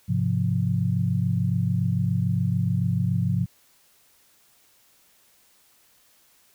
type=chord; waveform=sine; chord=F minor; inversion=first; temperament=equal; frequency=103.83 / 130.81 / 174.61 Hz; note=Ab2 / C3 / F3; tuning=0 / 0 / 0 cents; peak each=-25 dBFS; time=0.08-3.46 s; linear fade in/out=20 ms; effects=white hiss -60 dBFS RMS until 6.54 s